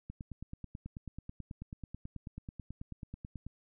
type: click train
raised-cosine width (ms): 5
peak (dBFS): -30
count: 32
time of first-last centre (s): 0.1-3.466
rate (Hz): 9.21
effects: none